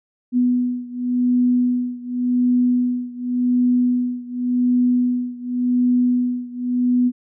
sine beating tone pair, 246.9 / 247.79 Hz, B3 / B3, 0 / +6 cents, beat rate 0.89 Hz, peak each -18 / -20 dBFS, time 0.32-7.12 s, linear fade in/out 50 ms, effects none

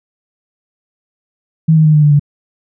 sine tone with pitch steps, 160 / 156.89 / 153.84 / 150.85 / 147.91 / 145.04 Hz, D#3 / D#3 / D#3 / D3 / D3 / D3, +49 / +15 / -19 / +47 / +13 / -21 cents, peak -5 dBFS, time 1.68-2.196 s, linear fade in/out 10 ms, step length 86 ms, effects none

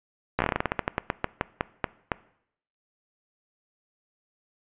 slowing click train, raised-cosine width 0.5 ms, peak -8 dBFS, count 20, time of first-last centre 0.39-2.118 s, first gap 14 ms, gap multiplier 1.18, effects noise-tail reverb RT60 0.7 s tail -20 dB re dry + resampled to 8000 Hz

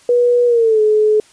sine tone with pitch glide, 485.5 to 427.6 Hz, B4 to A4, -30 to -49 cents, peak -9 dBFS, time 0.09-1.2 s, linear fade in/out 2 ms, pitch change -219 cents, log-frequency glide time 0.46-0.81 s, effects white hiss -48 dBFS RMS until 1.32 s + resampled to 22050 Hz

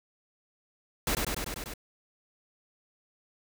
pink noise with echo, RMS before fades -28 dBFS, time 1.07-1.15 s, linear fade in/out 2 ms, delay 98 ms, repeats 6, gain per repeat -2 dB, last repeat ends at 1.738 s, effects none

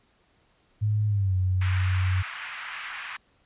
sine tone with pitch glide, 105.8 to 92.64 Hz, G#2 to F#2, +33 to +3 cents, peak -21 dBFS, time 0.81-2.23 s, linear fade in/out 20 ms, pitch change -230 cents, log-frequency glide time 1.07-1.35 s
white band-pass noise, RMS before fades -37 dBFS, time 1.61-3.17 s, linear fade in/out 5 ms, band 1100 to 2500 Hz, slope 24 dB/octave
effects pink hiss -65 dBFS RMS until 3.45 s + resampled to 8000 Hz

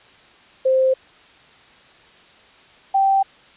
sine tone pair in turn, 523.3 / 779.8 Hz, C5 / G5, 0 / -9 cents, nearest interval perfect fifth, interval 691 cents, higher second, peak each -13 dBFS, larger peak neither, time 0.65-0.94 / 2.94-3.23 s, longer neither, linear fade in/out 10 ms, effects white hiss -49 dBFS RMS until 3.56 s + resampled to 8000 Hz

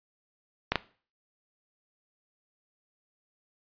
clicks, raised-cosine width 0.3 ms, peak -8 dBFS, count 2, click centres 0.72 / 0.757 s, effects noise-tail reverb RT60 0.4 s tail -18 dB re dry + resampled to 11025 Hz

